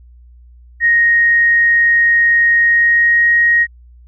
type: tone with pitch glide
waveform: sine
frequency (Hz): 1869 to 1879.8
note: A#6 to A#6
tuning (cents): +4 to +14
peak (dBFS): -8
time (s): 0.8-3.67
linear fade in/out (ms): 50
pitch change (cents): +10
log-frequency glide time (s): 2.6-3.29
effects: added 60 Hz sine -39 dBFS peak until 4.07 s